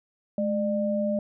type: tone pair together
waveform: sine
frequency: 212.1 / 599.9 Hz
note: G#3 / D5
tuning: +37 / +37 cents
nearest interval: octave + tritone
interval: 1800 cents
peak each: -26 dBFS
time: 0.38-1.19 s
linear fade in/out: 2 ms
effects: none